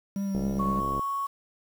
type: tone with vibrato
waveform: triangle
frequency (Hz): 196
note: G3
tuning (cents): 0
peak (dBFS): -25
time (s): 0.16-0.8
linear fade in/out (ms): 2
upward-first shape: triangle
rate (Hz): 3.6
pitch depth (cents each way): 28
type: click train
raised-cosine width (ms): 2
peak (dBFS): -20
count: 45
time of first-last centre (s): 0.35-0.994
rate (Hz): 68.3
type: tone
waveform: sine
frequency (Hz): 1108.7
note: C#6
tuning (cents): 0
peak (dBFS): -27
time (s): 0.59-1.27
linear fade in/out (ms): 10
effects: 8-bit

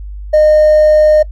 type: tone with hard clipping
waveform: triangle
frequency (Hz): 612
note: D#5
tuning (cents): -29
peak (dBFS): -4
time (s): 0.33-1.23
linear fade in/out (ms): 10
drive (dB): 2
effects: noise-tail reverb RT60 0.1 s tail -22 dB re dry + added 50 Hz sine -23 dBFS peak until 1.31 s

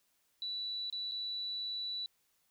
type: tone with dropouts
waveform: sine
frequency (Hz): 3951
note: B7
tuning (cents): 0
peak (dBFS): -36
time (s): 0.42-2.06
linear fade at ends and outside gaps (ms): 1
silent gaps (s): 0.9-0.926 / 1.113-1.119
effects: white hiss -75 dBFS RMS until 2.5 s

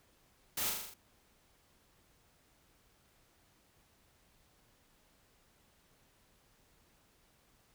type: noise with echo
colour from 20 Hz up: white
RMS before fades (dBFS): -36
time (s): 0.57-0.7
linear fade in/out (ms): 5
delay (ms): 40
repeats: 6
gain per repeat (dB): -3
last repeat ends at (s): 0.94
effects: pink hiss -69 dBFS RMS until 7.74 s

